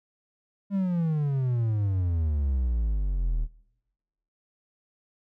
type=exponential sweep; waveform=triangle; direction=down; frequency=202.1 to 37.4 Hz; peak=-21 dBFS; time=0.7-3.48 s; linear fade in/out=50 ms; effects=noise-tail reverb RT60 1.0 s tail -22 dB re dry